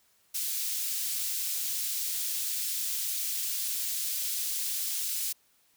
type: high-pass noise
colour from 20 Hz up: white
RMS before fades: -32 dBFS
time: 0.34-5.33 s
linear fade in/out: 10 ms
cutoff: 3700 Hz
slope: 12 dB/octave
effects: white hiss -67 dBFS RMS until 5.76 s